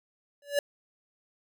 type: tone with exponential growth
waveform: square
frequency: 573 Hz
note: D5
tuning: 43 cents flat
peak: -21 dBFS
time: 0.42-0.59 s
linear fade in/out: 2 ms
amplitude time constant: 36 ms
effects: none